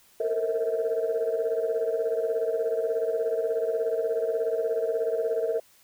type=tone cluster; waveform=sine; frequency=449 / 465.6 / 527 / 644 Hz; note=A4 / A#4 / C5 / E5; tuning=+35 / -2 / +12 / -41 cents; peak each=-28 / -27 / -36 / -29 dBFS; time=0.2-5.6 s; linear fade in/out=5 ms; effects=tanh soft clip ceiling -17 dBFS + white hiss -59 dBFS RMS until 5.83 s